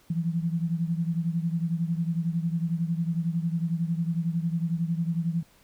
sine beating tone pair, 164.81 / 175.81 Hz, E3 / F3, 0 / +12 cents, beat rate 11 Hz, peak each -26 / -30 dBFS, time 0.1-5.43 s, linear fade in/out 5 ms, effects pink hiss -60 dBFS RMS until 5.63 s

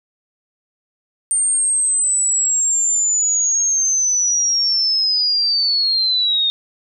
sine linear sweep, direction down, 8800 to 3665 Hz, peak -14 dBFS, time 1.31-6.5 s, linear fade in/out 0 ms, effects none

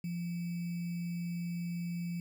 sine tone with sample-and-hold, 172.7 Hz, F3, 19 cents flat, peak -34 dBFS, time 0.04-2.2 s, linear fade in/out 2 ms, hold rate 2450 Hz, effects none

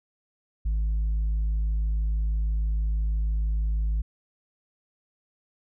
triangle tone with tanh clipping, 53.1 Hz, G#1, 39 cents sharp, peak -23 dBFS, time 0.65-4.02 s, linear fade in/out 10 ms, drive 7 dB, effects none

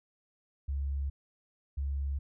sine tone pair in turn, 69.5 / 69.5 Hz, C#2 / C#2, +5 / +5 cents, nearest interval unison, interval 0 cents, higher neither, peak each -30 / -30 dBFS, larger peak neither, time 0.68-1.1 / 1.77-2.19 s, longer neither, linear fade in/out 10 ms, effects none

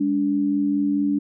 sine tone pair together, 203.9 / 288.5 Hz, G#3 / D4, -32 / -31 cents, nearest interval tritone, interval 601 cents, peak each -25 / -19 dBFS, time 0-1.19 s, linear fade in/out 10 ms, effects none

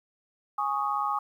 sine chord, Ab suspended fourth, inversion none, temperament equal, 830.6 / 1108.7 / 1244.5 Hz, Ab5 / Db6 / Eb6, 0 / 0 / 0 cents, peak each -30 dBFS, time 0.58-1.19 s, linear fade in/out 5 ms, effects 10-bit

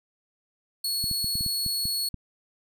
sawtooth tone, 4365 Hz, C#8, 28 cents flat, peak -23 dBFS, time 0.84-2.09 s, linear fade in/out 5 ms
clicks, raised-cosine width 5 ms, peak -23 dBFS, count 9, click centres 1.041 / 1.113 / 1.244 / 1.355 / 1.409 / 1.463 / 1.663 / 1.855 / 2.143 s
effects none

